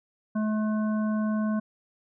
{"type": "harmonic tone", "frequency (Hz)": 214.9, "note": "A3", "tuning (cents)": -41, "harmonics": [1, 3, 5, 7], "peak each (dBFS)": [-24, -36, -39, -42], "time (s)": [0.35, 1.6], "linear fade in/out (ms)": 10, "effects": []}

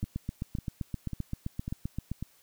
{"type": "two click trains", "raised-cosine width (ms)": 5, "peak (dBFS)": [-22, -20], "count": [5, 17], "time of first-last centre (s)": [[0.04, 2.226], [0.03, 2.116]], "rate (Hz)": [1.83, 7.67], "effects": ["white hiss -63 dBFS RMS until 2.42 s"]}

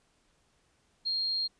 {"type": "tone", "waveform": "sine", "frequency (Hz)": 4227, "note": "C8", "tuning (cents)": 17, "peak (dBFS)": -28, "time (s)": [1.05, 1.48], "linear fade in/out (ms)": 20, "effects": ["pink hiss -70 dBFS RMS until 1.59 s", "resampled to 22050 Hz"]}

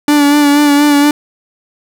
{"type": "tone with vibrato", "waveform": "45% pulse", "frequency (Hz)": 290.4, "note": "D4", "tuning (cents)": -19, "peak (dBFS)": -6, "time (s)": [0.08, 1.11], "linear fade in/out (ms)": 2, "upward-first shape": "sine", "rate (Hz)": 4.2, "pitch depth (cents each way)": 30, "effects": []}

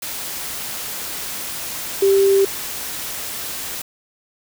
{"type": "tone in noise", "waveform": "sine", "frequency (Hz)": 392, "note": "G4", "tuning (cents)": 0, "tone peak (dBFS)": -11, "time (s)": [2.02, 2.45], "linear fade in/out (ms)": 5, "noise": "white", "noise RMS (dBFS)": -28, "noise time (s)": [0.02, 3.82], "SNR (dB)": 14, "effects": []}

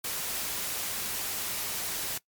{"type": "noise", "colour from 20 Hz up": "white", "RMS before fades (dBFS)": -33, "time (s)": [0.04, 2.18], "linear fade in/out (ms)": 5, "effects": ["noise-tail reverb RT60 0.1 s tail -20 dB re dry", "MP3 96 kbps"]}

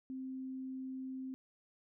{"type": "tone", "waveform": "sine", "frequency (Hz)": 261.6, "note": "C4", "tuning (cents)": 0, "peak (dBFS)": -40, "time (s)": [0.1, 1.34], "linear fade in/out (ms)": 0, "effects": []}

